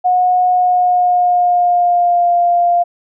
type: tone with pitch glide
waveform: sine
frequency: 727 to 698.2 Hz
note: F#5 to F5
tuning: -31 to -1 cents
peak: -9 dBFS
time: 0.04-2.84 s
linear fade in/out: 20 ms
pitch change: -70 cents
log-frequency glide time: 0.5-2.33 s
effects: none